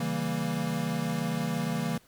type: chord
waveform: square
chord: C# diminished seventh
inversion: none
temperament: equal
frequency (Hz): 138.59 / 164.81 / 196 / 233.1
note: C#3 / E3 / G3 / Bb3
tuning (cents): 0 / 0 / 0 / 0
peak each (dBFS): -37 / -32 / -36 / -33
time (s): 0-1.98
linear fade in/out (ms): 5
effects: pink hiss -60 dBFS RMS until 2.07 s + MP3 96 kbps